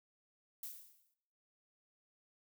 violet noise with exponential decay, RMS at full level -43 dBFS, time 0.63-1.14 s, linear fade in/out 2 ms, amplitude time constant 110 ms, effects noise-tail reverb RT60 0.8 s tail -20 dB re dry

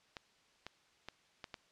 clicks, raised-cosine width 0.2 ms, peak -26 dBFS, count 5, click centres 0.168 / 0.666 / 1.086 / 1.442 / 1.542 s, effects white hiss -69 dBFS RMS until 1.71 s + low-pass 5000 Hz 12 dB/octave

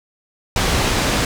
pink low-pass noise, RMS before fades -18 dBFS, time 0.56-1.25 s, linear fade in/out 2 ms, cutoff 7300 Hz, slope 12 dB/octave, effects none

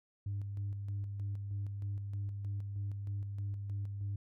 sine tone with tremolo, 100.4 Hz, G2, 42 cents sharp, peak -33 dBFS, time 0.26-4.16 s, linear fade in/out 5 ms, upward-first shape square, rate 3.2 Hz, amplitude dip 40%, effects tanh soft clip ceiling -32 dBFS

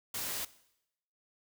white noise, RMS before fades -37 dBFS, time 0.14-0.45 s, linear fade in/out 5 ms, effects noise-tail reverb RT60 0.8 s tail -18 dB re dry

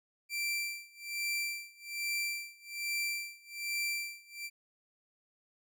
sawtooth tone with tremolo, 2349 Hz, D7, in tune, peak -28 dBFS, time 0.29-4.5 s, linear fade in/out 50 ms, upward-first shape sine, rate 1.2 Hz, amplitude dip 95%, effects none

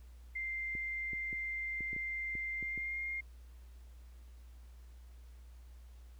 sine tone with pitch glide, 2093 to 2122 Hz, C7 to C7, 0 to +24 cents, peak -36 dBFS, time 0.35-3.21 s, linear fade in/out 10 ms, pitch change +24 cents, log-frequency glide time 2.53-2.98 s
clicks, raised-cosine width 3 ms, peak -35 dBFS, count 9, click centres 0.752 / 1.133 / 1.329 / 1.807 / 1.931 / 1.964 / 2.353 / 2.627 / 2.777 s
effects added 60 Hz sine -51 dBFS peak until 6.19 s + pink hiss -69 dBFS RMS until 6.19 s

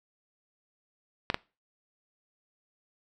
clicks, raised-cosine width 0.3 ms, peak -9 dBFS, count 2, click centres 1.301 / 1.344 s, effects noise-tail reverb RT60 0.3 s tail -23 dB re dry

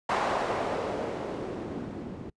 blue noise with low-pass filter sweep, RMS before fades -32 dBFS, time 0.09-2.3 s, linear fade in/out 5 ms, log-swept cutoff 890 to 210 Hz, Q 1.4, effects noise-tail reverb RT60 0.1 s tail -24 dB re dry + resampled to 22050 Hz

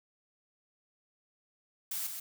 blue noise with echo, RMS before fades -36 dBFS, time 1.91-2.07 s, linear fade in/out 5 ms, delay 130 ms, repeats 1, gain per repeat -5 dB, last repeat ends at 2.2 s, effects none

